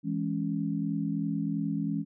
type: chord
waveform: sine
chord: C# minor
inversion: first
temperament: equal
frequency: 164.81 / 207.7 / 277.2 Hz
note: E3 / G#3 / C#4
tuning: 0 / 0 / 0 cents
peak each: -32 dBFS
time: 0.03-2.05 s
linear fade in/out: 50 ms
effects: none